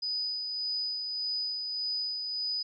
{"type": "tone with tremolo", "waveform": "sine", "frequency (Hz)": 4978, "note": "D#8", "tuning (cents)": 0, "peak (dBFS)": -29, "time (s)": [0.02, 2.63], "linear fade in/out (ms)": 10, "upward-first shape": "sine", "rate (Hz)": 1.7, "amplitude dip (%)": 35, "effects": []}